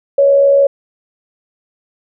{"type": "tone with frequency modulation", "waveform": "sine", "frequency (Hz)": 558, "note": "C#5", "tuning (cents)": 11, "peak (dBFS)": -6, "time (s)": [0.18, 0.67], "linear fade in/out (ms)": 5, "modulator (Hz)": 73.5, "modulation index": 0.3, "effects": []}